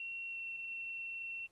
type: tone with pitch glide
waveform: sine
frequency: 2729 to 2712 Hz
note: F7 to E7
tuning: -41 to +49 cents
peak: -40 dBFS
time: 0-1.46 s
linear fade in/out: 2 ms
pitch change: -10 cents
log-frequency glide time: 0.31-0.37 s
effects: pink hiss -75 dBFS RMS until 1.51 s + AAC 32 kbps